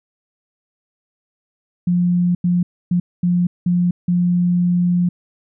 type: tone bursts at uneven times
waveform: sine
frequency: 176.6 Hz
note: F3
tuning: 20 cents sharp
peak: -13 dBFS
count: 6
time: 1.87-2.35 / 2.44-2.63 / 2.91-3 / 3.23-3.47 / 3.66-3.91 / 4.08-5.09 s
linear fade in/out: 5 ms
effects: none